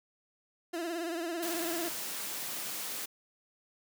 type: tone with vibrato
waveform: 30% pulse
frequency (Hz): 337.1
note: E4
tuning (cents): +39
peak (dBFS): -31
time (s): 0.73-1.89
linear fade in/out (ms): 10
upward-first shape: triangle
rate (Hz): 18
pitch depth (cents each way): 99
type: high-pass noise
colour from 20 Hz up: white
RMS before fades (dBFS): -38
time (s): 1.42-3.06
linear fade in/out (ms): 10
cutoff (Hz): 140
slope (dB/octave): 96
effects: none